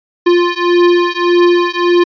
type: beating tone pair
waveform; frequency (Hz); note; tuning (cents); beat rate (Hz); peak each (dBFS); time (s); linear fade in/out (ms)
square; 349.2 / 350.9; F4 / F4; 0 / +8; 1.7; -12; 0.26-2.04; 10
effects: resampled to 11025 Hz